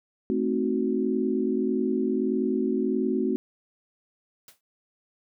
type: chord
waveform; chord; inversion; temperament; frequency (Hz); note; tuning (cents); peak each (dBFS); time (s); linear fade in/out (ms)
sine; A diminished seventh; none; equal; 220 / 261.6 / 311.1 / 370; A3 / C4 / Eb4 / Gb4; 0 / 0 / 0 / 0; -28 / -27 / -33 / -27; 0.3-3.36; 0
type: noise with exponential decay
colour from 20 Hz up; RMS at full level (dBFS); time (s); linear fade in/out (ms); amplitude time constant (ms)
white; -45; 4.48-4.61; 2; 28
effects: none